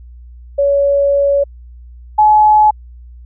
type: tone pair in turn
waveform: sine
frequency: 563 / 851.5 Hz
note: C#5 / G#5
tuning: +27 / +43 cents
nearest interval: perfect fifth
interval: 716 cents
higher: second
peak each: -9 / -5 dBFS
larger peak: second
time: 0.58-1.44 / 2.18-2.71 s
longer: first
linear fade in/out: 10 ms
effects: added 60 Hz sine -33 dBFS peak until 3.25 s